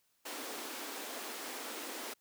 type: high-pass noise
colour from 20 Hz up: pink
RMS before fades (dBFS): -43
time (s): 0.25-2.14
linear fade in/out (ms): 10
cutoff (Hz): 250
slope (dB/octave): 48
effects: white hiss -75 dBFS RMS until 2.2 s